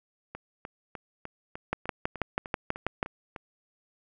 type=two click trains; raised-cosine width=0.5 ms; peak=-12 / -23 dBFS; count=9 / 11; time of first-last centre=1.73-3.029 / 0.35-3.362 s; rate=6.16 / 3.32 Hz; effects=none